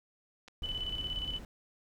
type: clicks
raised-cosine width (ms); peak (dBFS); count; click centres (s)
0.2; -35; 2; 0.479 / 0.483
type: noise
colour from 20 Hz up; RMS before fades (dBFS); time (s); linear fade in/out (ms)
brown; -42; 0.62-1.45; 2
type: tone with tremolo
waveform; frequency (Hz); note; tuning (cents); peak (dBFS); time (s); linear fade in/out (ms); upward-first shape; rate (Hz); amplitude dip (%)
sine; 2997; F#7; +22; -33; 0.63-1.39; 10; square; 17; 55
effects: none